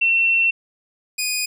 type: tone pair in turn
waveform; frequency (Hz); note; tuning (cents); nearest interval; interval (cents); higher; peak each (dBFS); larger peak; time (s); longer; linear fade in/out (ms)
sine / 15% pulse; 2706 / 2475; E7 / D#7; +45 / -10; major second; 155; first; -14; neither; 0.01-0.51 / 1.18-1.46; first; 10
effects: none